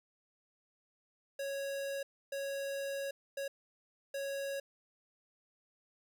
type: tone bursts at uneven times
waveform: square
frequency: 553 Hz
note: C#5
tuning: 4 cents flat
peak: -37 dBFS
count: 4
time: 1.39-2.03 / 2.32-3.11 / 3.37-3.48 / 4.14-4.6 s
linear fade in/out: 5 ms
effects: none